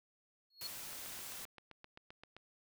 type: tone with exponential growth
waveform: triangle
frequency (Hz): 4324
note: C#8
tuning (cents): -44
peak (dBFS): -37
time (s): 0.5-0.67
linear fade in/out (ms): 5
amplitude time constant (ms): 36
type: noise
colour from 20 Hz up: white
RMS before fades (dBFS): -47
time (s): 0.61-1.45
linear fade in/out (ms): 2
type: click train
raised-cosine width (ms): 0.3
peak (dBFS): -36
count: 12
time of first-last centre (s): 0.93-2.366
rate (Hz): 7.66
effects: none